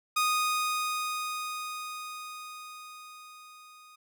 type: tone with level ramp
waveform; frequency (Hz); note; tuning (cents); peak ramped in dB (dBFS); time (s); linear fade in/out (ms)
sawtooth; 1240; D#6; -6; -20 to -48; 0.16-3.96; 10
effects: none